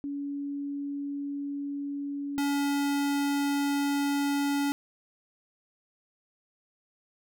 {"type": "tone pair in turn", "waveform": ["sine", "square"], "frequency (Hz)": [283.4, 283.4], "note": ["C#4", "C#4"], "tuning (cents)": [38, 38], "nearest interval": "unison", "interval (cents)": 0, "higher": "neither", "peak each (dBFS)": [-31, -26], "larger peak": "second", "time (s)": [[0.04, 2.38], [2.38, 4.72]], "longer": "neither", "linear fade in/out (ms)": 0, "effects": []}